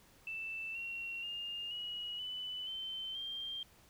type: tone with pitch steps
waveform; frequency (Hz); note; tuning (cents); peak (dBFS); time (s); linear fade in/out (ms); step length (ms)
sine; 2656 / 2737 / 2820 / 2906 / 2995 / 3086 / 3181; E7 / F7 / F7 / F#7 / F#7 / G7 / G7; +12 / -36 / +16 / -32 / +20 / -28 / +25; -39; 0.27-3.63; 2; 480
effects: pink hiss -64 dBFS RMS until 3.89 s